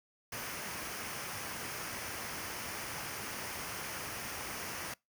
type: noise with comb filter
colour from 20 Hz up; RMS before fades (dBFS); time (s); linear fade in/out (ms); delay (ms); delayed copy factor
pink; -41; 0.32-4.94; 5; 0.26; -0.5
effects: noise-tail reverb RT60 0.2 s tail -24 dB re dry + high-pass 80 Hz 12 dB/octave